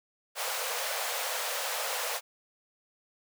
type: high-pass noise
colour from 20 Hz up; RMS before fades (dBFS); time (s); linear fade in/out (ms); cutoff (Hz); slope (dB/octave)
pink; -33; 0.35-2.21; 50; 470; 96
effects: none